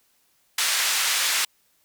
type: band-pass noise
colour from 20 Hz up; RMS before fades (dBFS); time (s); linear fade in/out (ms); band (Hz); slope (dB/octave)
pink; -23; 0.58-1.45; 5; 1800 to 11000; 12
effects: white hiss -65 dBFS RMS until 1.84 s